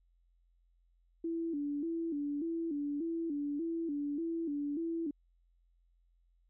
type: tone with vibrato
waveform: sine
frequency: 309.6 Hz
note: D#4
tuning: 9 cents flat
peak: -33 dBFS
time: 1.24-5.11 s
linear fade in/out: 5 ms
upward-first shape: square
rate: 1.7 Hz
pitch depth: 120 cents each way
effects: added 43 Hz sine -67 dBFS peak until 6.49 s